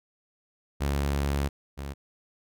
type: tone pair in turn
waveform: sawtooth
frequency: 70.5 / 69.89 Hz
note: C#2 / C#2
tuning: +30 / +15 cents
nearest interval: unison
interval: 15 cents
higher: first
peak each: -21 / -30 dBFS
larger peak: first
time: 0.8-1.49 / 1.77-1.94 s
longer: first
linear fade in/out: 20 ms
effects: none